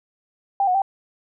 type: tone with pitch steps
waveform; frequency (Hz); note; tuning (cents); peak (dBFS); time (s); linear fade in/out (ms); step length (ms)
sine; 792 / 731 / 781; G5 / F#5 / G5; +18 / -21 / -7; -16; 0.6-0.819; 2; 73
effects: none